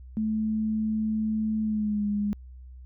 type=tone with pitch glide; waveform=sine; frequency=217.4 to 205.8 Hz; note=A3 to G#3; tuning=-21 to -16 cents; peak=-24 dBFS; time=0.17-2.33 s; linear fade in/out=0 ms; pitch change=-95 cents; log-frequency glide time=1.62-2.06 s; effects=added 63 Hz sine -42 dBFS peak until 2.85 s